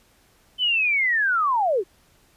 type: linear sweep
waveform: sine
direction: down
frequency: 3070 to 337.5 Hz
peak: -18 dBFS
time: 0.58-1.84 s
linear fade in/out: 50 ms
effects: pink hiss -59 dBFS RMS until 2.36 s + resampled to 32000 Hz